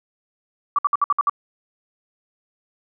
sine tone bursts, 1155 Hz, D6, 29 cents flat, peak -14 dBFS, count 7, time 0.76-1.296 s, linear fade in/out 2 ms, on 26 ms, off 59 ms, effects none

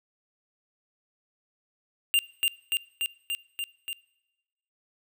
square tone with echo, 2794 Hz, F7, in tune, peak -20 dBFS, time 2.14-2.19 s, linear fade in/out 0 ms, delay 290 ms, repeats 6, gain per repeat -2 dB, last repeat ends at 3.93 s, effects noise-tail reverb RT60 1.0 s tail -23 dB re dry

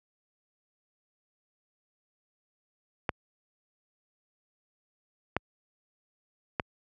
clicks, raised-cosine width 0.5 ms, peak -11 / -11 / -12 dBFS, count 3, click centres 3.092 / 5.366 / 6.598 s, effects high-pass 60 Hz 12 dB/octave

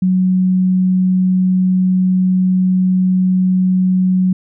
sine tone, 185 Hz, F#3, in tune, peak -10 dBFS, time 0.02-4.33 s, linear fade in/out 5 ms, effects none

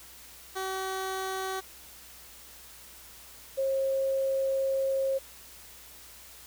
15% pulse / sine tone pair in turn, 380.5 / 538.1 Hz, F#4 / C5, +48 / +48 cents, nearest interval tritone, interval 600 cents, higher second, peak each -25 dBFS, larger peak neither, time 0.55-1.61 / 3.57-5.19 s, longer second, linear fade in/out 20 ms, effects added 60 Hz sine -60 dBFS peak until 6.46 s + white hiss -50 dBFS RMS until 6.46 s

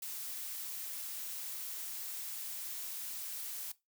blue noise, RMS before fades -42 dBFS, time 0.02-3.72 s, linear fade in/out 5 ms, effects noise-tail reverb RT60 0.2 s tail -18 dB re dry

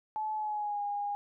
sine tone with pitch glide, 862 to 816.9 Hz, A5 to G#5, -36 to -29 cents, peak -31 dBFS, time 0.16-1.15 s, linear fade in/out 0 ms, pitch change -93 cents, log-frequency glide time 0.34-0.82 s, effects none

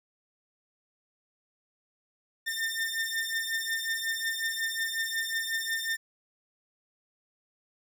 sawtooth beating tone pair, 1804 / 1809.5 Hz, A6 / A6, +43 / +48 cents, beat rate 5.5 Hz, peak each -29 dBFS, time 2.46-5.97 s, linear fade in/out 20 ms, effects none

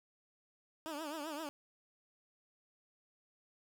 15% pulse tone with vibrato, 305.4 Hz, D#4, 32 cents flat, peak -34 dBFS, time 0.86-1.49 s, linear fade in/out 0 ms, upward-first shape triangle, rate 7.7 Hz, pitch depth 150 cents each way, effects none

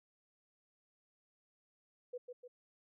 sine tone with echo, 493.9 Hz, B4, in tune, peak -40 dBFS, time 2.13-2.18 s, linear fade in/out 10 ms, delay 150 ms, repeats 2, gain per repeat -5 dB, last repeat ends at 2.48 s, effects none

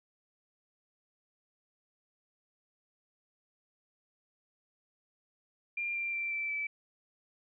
sine tone with pitch steps, 2392 / 2371 / 2351 / 2331 / 2311 Hz, D7 / D7 / D7 / D7 / D7, +31 / +16 / +1 / -14 / -28 cents, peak -32 dBFS, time 5.77-6.67 s, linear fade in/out 5 ms, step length 180 ms, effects none

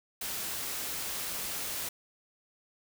white noise, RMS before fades -36 dBFS, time 0.21-1.89 s, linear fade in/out 5 ms, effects none

